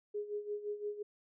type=tone with tremolo; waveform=sine; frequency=415.3 Hz; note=G#4; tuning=in tune; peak=-34 dBFS; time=0.14-1.03 s; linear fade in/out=10 ms; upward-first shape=sine; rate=5.8 Hz; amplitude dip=75%; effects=none